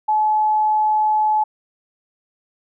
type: tone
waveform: sine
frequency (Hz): 857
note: A5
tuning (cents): -46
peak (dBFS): -14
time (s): 0.08-1.44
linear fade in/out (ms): 10
effects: none